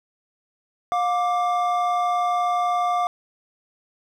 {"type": "tone pair together", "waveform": "triangle", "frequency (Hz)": [711.2, 1174.7], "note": ["F5", "D6"], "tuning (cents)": [31, 0], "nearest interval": "major sixth", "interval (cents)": 869, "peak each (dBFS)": [-19, -22], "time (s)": [0.92, 3.07], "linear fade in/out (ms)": 0, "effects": []}